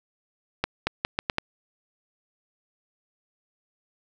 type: accelerating click train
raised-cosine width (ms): 0.3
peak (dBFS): -7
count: 6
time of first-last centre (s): 0.64-1.384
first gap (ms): 230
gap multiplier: 0.78
effects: none